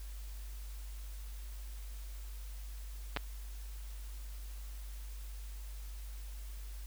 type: clicks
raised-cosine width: 0.3 ms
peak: -18 dBFS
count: 2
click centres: 3.164 / 3.171 s
effects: added 50 Hz sine -42 dBFS peak until 6.86 s + white hiss -57 dBFS RMS until 6.86 s